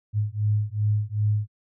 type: beating tone pair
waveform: sine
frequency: 104.1 / 106.7 Hz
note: G#2 / G#2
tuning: +5 / +47 cents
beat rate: 2.6 Hz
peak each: -24 dBFS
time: 0.13-1.48 s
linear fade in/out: 50 ms
effects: none